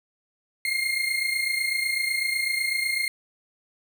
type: tone pair together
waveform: 35% pulse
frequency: 2110 / 2138 Hz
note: C7 / C7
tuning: +14 / +37 cents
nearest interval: unison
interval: 23 cents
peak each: -25 dBFS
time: 0.65-3.08 s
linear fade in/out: 2 ms
effects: none